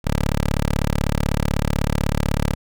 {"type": "tone", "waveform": "10% pulse", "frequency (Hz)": 36.07, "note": "D1", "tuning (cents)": -30, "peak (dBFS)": -10, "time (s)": [0.04, 2.55], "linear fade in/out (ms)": 20, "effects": []}